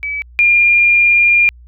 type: tone pair in turn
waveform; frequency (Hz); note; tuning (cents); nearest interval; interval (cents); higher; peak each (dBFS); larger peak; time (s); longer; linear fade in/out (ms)
sine; 2292 / 2406; D7 / D7; -43 / +41; minor second; 84; second; -18 / -7; second; 0.03-0.22 / 0.39-1.49; second; 0
effects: added 60 Hz sine -37 dBFS peak until 1.67 s